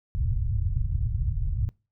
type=low-pass noise; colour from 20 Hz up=white; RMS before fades=-26 dBFS; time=0.15-1.69 s; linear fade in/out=0 ms; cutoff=120 Hz; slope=48 dB/octave; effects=noise-tail reverb RT60 0.3 s tail -23 dB re dry